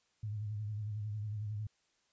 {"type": "tone with vibrato", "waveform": "sine", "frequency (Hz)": 105.6, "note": "G#2", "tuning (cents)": 29, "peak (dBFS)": -36, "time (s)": [0.23, 1.67], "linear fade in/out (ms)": 5, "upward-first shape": "sine", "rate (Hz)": 11, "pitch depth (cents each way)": 59, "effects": ["white hiss -75 dBFS RMS until 2.12 s", "resampled to 16000 Hz"]}